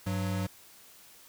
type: tone pair together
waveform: square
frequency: 98.51 / 185 Hz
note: G2 / F#3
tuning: +9 / 0 cents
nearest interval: major seventh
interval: 1091 cents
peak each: -32 / -34 dBFS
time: 0.06-0.47 s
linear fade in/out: 10 ms
effects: white hiss -55 dBFS RMS until 1.28 s